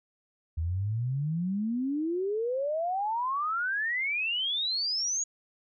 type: exponential sweep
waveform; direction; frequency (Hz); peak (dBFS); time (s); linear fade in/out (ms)
sine; up; 77.78 to 6780; -27; 0.57-5.24; 10
effects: none